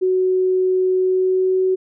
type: tone with pitch glide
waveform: sine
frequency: 371.5 to 374.5 Hz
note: F#4 to F#4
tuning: +7 to +21 cents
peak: -14 dBFS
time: 0.01-1.76 s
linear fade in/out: 20 ms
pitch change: +14 cents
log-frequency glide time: 0.97-1.61 s
effects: none